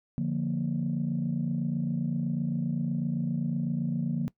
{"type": "chord", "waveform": "sine", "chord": "Bb major", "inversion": "first", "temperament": "equal", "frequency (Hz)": [146.83, 174.61, 233.1], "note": ["D3", "F3", "Bb3"], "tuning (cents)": [0, 0, 0], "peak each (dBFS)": -30, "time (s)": [0.18, 4.28], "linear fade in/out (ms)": 0, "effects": ["noise-tail reverb RT60 0.1 s tail -21 dB re dry", "tanh soft clip ceiling -20 dBFS"]}